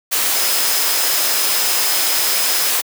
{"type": "tone in noise", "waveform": "sine", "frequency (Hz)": 5090, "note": "D#8", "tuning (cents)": 39, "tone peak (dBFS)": -24, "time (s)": [0.34, 2.71], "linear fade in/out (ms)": 20, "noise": "white", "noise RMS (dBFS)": -17, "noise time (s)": [0.11, 2.82], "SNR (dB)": -10, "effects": ["high-pass 400 Hz 12 dB/octave"]}